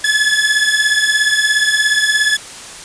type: beating tone pair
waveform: sawtooth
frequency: 1706 / 1723 Hz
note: G#6 / A6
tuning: +46 / -37 cents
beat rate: 17 Hz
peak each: -11 dBFS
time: 0.04-2.37 s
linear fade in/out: 5 ms
effects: white hiss -32 dBFS RMS until 2.84 s + resampled to 22050 Hz